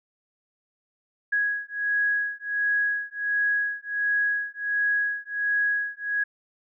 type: beating tone pair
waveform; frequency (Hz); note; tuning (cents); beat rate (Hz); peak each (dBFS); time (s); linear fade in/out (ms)
sine; 1661.2 / 1662.6; G#6 / G#6; 0 / +1; 1.4; -26; 1.32-6.24; 10
effects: none